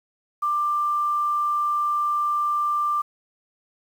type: tone with quantisation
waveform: sine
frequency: 1185 Hz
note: D6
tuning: 15 cents sharp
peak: -20 dBFS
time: 0.42-3.02 s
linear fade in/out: 10 ms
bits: 8
effects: none